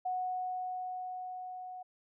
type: tone with level ramp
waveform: sine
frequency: 736 Hz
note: F#5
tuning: 9 cents flat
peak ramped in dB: -31 to -42 dBFS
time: 0.05-1.83 s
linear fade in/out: 10 ms
effects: none